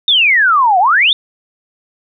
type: exponential two-way sweep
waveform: sine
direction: down then up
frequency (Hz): 3729 to 698.5 to 3729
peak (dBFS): -7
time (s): 0.08-1.13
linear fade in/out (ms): 2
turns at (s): 0.79
effects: none